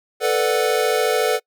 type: chord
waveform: square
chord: B minor seventh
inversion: third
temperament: equal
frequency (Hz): 440 / 493.9 / 587.3 / 740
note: A4 / B4 / D5 / F#5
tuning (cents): 0 / 0 / 0 / 0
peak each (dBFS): -21 / -22 / -25 / -25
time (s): 0.2-1.4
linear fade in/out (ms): 50
effects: noise-tail reverb RT60 0.1 s tail -26 dB re dry